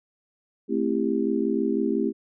sine chord, A minor seventh, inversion none, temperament just, 220 / 264 / 330 / 396 Hz, A3 / C4 / E4 / G4, 0 / +16 / +2 / +18 cents, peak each -27 dBFS, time 0.68-2.13 s, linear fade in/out 50 ms, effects none

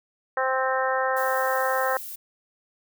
harmonic tone, 261.6 Hz, C4, in tune, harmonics 2 / 3 / 4 / 5 / 6 / 7, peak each -26 / -28 / -29 / -30 / -31 / -31 dBFS, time 0.37-1.97 s, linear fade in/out 2 ms
violet noise, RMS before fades -37 dBFS, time 1.16-2.16 s, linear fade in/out 10 ms
effects none

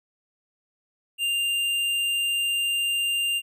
sine tone with hard clipping, 2794 Hz, F7, in tune, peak -24 dBFS, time 1.18-3.42 s, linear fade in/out 50 ms, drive 10 dB, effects none

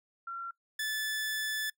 sine / sawtooth tone pair in turn, 1368 / 1739.8 Hz, F6 / A6, -36 / -20 cents, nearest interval major third, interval 416 cents, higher second, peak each -36 / -28 dBFS, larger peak second, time 0.27-0.51 / 0.79-1.7 s, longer second, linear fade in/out 5 ms, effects noise-tail reverb RT60 0.1 s tail -22 dB re dry

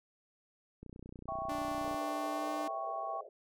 click train, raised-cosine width 3 ms, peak -35 dBFS, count 35, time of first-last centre 0.83-1.945 s, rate 30.5 Hz
sine chord, C# diminished, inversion first, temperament equal, 659.3 / 784 / 1108.7 Hz, E5 / G5 / C#6, 0 / 0 / 0 cents, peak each -40 dBFS, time 1.28-3.21 s, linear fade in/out 5 ms
sawtooth tone with pitch glide, 293.7 to 300.2 Hz, D4 to D4, 0 to +38 cents, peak -35 dBFS, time 1.49-2.68 s, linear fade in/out 5 ms, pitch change +38 cents, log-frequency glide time 1.7-2.51 s
pink band-pass noise, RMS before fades -50 dBFS, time 1.82-3.29 s, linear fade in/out 5 ms, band 410 to 690 Hz, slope 96 dB/octave
effects none

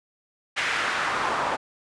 pink noise with band-pass filter sweep, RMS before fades -26 dBFS, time 0.56-1.57 s, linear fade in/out 20 ms, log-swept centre 2100 to 880 Hz, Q 1.7, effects resampled to 22050 Hz

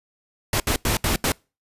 pink noise bursts at uneven times, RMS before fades -21 dBFS, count 5, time 0.53-0.6 / 0.67-0.76 / 0.85-0.97 / 1.04-1.16 / 1.24-1.32 s, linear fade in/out 2 ms, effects noise-tail reverb RT60 0.3 s tail -26 dB re dry + resampled to 32000 Hz

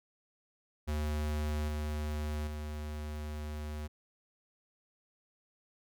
square tone with level steps, 75.4 Hz, D2, 46 cents sharp, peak -32 / -34 / -38 dBFS, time 0.87-3.88 s, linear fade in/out 20 ms, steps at 1.68 / 2.47 s, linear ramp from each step 2 ms, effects none

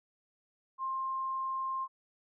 sine tone, 1058 Hz, C6, 19 cents sharp, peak -32 dBFS, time 0.78-1.88 s, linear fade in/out 50 ms, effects none

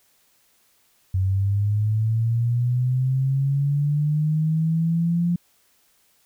sine linear sweep, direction up, 92.9 to 174.61 Hz, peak -18 dBFS, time 1.14-5.36 s, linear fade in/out 5 ms, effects white hiss -62 dBFS RMS until 6.25 s

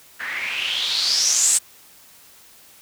blue noise with low-pass filter sweep, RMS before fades -21 dBFS, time 0.19-1.59 s, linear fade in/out 20 ms, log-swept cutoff 1700 to 8400 Hz, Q 6.4, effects white hiss -49 dBFS RMS until 2.81 s

